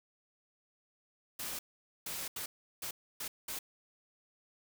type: noise bursts at uneven times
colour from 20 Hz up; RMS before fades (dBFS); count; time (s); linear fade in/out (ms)
white; -40; 6; 1.39-1.59 / 2.06-2.28 / 2.36-2.46 / 2.82-2.91 / 3.2-3.28 / 3.48-3.59; 5
effects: none